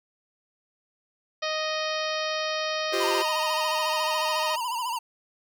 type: harmonic tone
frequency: 622.3 Hz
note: D#5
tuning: in tune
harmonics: 1 / 2 / 3 / 4 / 5 / 6 / 7 / 8 / 9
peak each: -30 / -33 / -35 / -36 / -37 / -38 / -38 / -39 / -40 dBFS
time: 1.42-4.56 s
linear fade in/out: 10 ms
type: chord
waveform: 45% pulse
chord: F suspended second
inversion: none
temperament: just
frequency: 349.2 / 392.9 / 523.8 Hz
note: F4 / G4 / C5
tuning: 0 / +4 / +2 cents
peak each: -31 / -29 / -33 dBFS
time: 2.92-3.23 s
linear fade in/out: 20 ms
type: tone with vibrato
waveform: square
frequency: 959 Hz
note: A#5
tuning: 49 cents sharp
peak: -28 dBFS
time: 3-4.99 s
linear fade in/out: 10 ms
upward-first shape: sine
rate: 14 Hz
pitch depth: 100 cents each way
effects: none